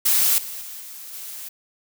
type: noise with level steps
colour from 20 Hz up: blue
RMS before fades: -18 / -33 / -36 / -38 / -35 dBFS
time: 0.05-1.49 s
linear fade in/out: 10 ms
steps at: 0.38 / 0.61 / 0.8 / 1.13 s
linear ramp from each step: 2 ms
effects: none